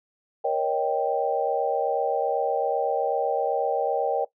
sine chord, Eb dominant seventh, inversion second, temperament equal with one note detuned, 471.9 / 554.4 / 622.3 / 784 Hz, Bb4 / Db5 / Eb5 / G5, +21 / 0 / 0 / 0 cents, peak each -27 / -27 / -29 / -26 dBFS, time 0.44-4.25 s, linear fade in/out 10 ms, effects noise-tail reverb RT60 0.1 s tail -17 dB re dry

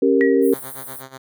sine chord, G diminished, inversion second, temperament equal with one note detuned, 273.5 / 392 / 466.2 Hz, Db4 / G4 / Bb4, -23 / 0 / 0 cents, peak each -17 dBFS, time 0.02-0.54 s, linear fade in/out 5 ms
sine tone with exponential decay, 1913 Hz, A#6, 44 cents sharp, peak -17 dBFS, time 0.21-0.5 s, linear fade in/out 0 ms, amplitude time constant 61 ms
white high-pass noise, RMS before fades -35 dBFS, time 0.41-1.04 s, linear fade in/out 50 ms, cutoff 8400 Hz, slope 96 dB/octave
5% pulse tone with tremolo, 132.5 Hz, C3, 22 cents sharp, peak -22 dBFS, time 0.52-1.18 s, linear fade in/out 10 ms, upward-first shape sine, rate 8.2 Hz, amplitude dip 85%
effects none

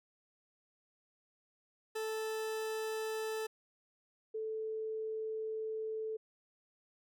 40% pulse / sine tone pair in turn, 438.7 / 438.7 Hz, A4 / A4, -5 / -5 cents, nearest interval unison, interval 0 cents, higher neither, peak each -35 / -36 dBFS, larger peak first, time 1.95-3.47 / 4.34-6.17 s, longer second, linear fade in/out 10 ms, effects none

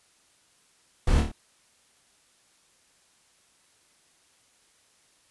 brown noise with echo, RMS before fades -21 dBFS, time 1.07-1.21 s, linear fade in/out 5 ms, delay 27 ms, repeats 4, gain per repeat -4 dB, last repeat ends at 1.318 s, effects white hiss -63 dBFS RMS until 5.3 s + resampled to 24000 Hz

